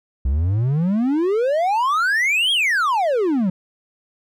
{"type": "exponential two-way sweep", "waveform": "triangle", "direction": "up then down", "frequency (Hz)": [61.74, 3341, 175.8], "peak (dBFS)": -14, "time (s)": [0.25, 3.5], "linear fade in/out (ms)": 5, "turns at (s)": 2.52, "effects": []}